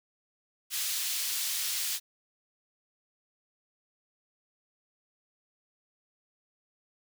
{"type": "high-pass noise", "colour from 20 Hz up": "pink", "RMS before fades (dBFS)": -32, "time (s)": [0.7, 2], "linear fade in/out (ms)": 50, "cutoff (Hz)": 3500, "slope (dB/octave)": 12, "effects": []}